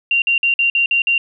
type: tone bursts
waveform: sine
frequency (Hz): 2767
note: F7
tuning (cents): -17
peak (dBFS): -12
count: 7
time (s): 0.11-1.18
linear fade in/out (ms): 2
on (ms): 110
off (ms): 50
effects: none